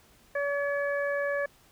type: harmonic tone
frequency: 569 Hz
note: C#5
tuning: 45 cents sharp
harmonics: 1 / 2 / 3 / 4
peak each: -28 / -39 / -32 / -45 dBFS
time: 0.35-1.46 s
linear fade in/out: 5 ms
effects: pink hiss -60 dBFS RMS until 1.71 s